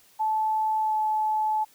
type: tone with pitch glide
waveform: sine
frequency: 870 to 863 Hz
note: A5 to A5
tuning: -20 to -34 cents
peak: -22 dBFS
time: 0.19-1.65 s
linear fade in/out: 20 ms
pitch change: -14 cents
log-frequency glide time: 0.81-0.96 s
effects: white hiss -58 dBFS RMS until 1.74 s